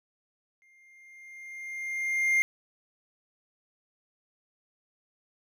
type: tone with exponential growth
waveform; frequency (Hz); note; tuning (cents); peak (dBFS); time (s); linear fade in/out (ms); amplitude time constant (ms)
triangle; 2111; C7; +15; -18; 0.62-2.42; 0; 390
effects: none